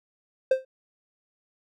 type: tone with exponential decay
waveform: triangle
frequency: 523.3 Hz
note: C5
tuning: in tune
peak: -12 dBFS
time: 0.51-0.65 s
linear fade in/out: 5 ms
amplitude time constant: 30 ms
effects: none